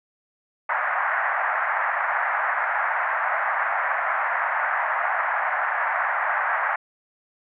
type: band-pass noise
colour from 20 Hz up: white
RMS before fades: -24 dBFS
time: 0.69-6.76 s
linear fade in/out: 5 ms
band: 660 to 1900 Hz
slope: 48 dB/octave
effects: none